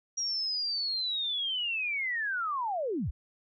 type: linear sweep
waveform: sine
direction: down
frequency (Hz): 5700 to 36.93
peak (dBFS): -29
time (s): 0.17-3.11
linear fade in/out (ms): 10
effects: none